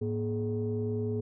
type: tone cluster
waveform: sine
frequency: 107.2 / 237.5 / 421.8 Hz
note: A2 / A#3 / G#4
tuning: -45 / +33 / +27 cents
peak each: -31 / -34 / -32 dBFS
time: 0.01-1.21 s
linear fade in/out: 10 ms
effects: tanh soft clip ceiling -22 dBFS